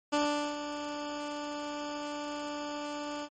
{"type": "tone with ADSR envelope", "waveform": "15% pulse", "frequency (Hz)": 293.7, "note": "D4", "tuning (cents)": 0, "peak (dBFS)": -19, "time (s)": [0.12, 3.29], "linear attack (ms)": 17, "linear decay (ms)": 420, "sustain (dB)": -10, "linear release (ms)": 62, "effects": ["MP3 32 kbps"]}